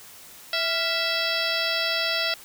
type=harmonic tone with a mistuned harmonic; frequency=659.3 Hz; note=E5; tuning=in tune; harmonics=1 / 2 / 3 / 4 / 5 / 6 / 7 / 8; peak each=-31 / -31 / -31 / -31 / -31 / -31 / -31 / -31 dBFS; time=0.53-2.34 s; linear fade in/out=2 ms; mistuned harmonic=2; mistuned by=+93 cents; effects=white hiss -46 dBFS RMS until 2.44 s